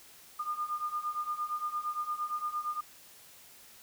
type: beating tone pair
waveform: sine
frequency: 1208 / 1216.7 Hz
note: D6 / D#6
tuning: +48 / -39 cents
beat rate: 8.7 Hz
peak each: -37 / -34 dBFS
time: 0.39-2.81 s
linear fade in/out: 10 ms
effects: white hiss -55 dBFS RMS until 3.82 s